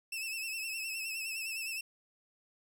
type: tone with vibrato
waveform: sawtooth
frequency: 2637 Hz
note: E7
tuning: in tune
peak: -33 dBFS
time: 0.12-1.81 s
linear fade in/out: 5 ms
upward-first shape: triangle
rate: 9.7 Hz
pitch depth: 71 cents each way
effects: none